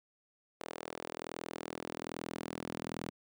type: tone with high-pass filter sweep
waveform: sawtooth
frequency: 41.2 Hz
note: E1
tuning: in tune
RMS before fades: -43 dBFS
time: 0.6-3.1 s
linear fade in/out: 10 ms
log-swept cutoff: 470 to 210 Hz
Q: 1.3
effects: none